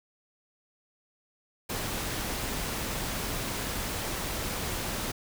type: noise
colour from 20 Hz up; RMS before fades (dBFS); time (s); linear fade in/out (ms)
pink; -33; 1.69-5.12; 10
effects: none